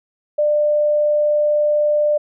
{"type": "tone", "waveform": "sine", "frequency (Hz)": 596, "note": "D5", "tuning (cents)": 25, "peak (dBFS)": -13, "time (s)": [0.38, 2.18], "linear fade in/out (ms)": 10, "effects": []}